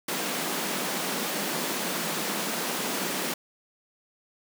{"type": "high-pass noise", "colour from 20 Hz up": "pink", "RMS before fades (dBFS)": -30, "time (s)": [0.08, 3.34], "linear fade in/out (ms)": 5, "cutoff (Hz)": 170, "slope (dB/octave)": 48, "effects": []}